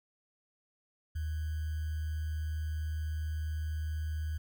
sine tone with sample-and-hold, 77.78 Hz, D#2, in tune, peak -32 dBFS, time 1.15-4.38 s, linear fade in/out 10 ms, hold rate 1575 Hz, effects none

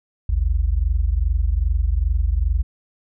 sine tone pair together, 52.11 / 74.6 Hz, G#1 / D2, +7 / +28 cents, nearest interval tritone, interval 621 cents, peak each -18 / -20 dBFS, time 0.29-2.63 s, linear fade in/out 5 ms, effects none

